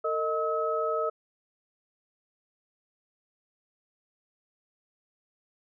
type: tone cluster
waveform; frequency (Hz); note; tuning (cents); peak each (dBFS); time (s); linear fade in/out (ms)
sine; 453.3 / 623 / 1286; A#4 / D#5 / E6; -48 / +2 / -43; -30; 0.04-1.1; 10
effects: none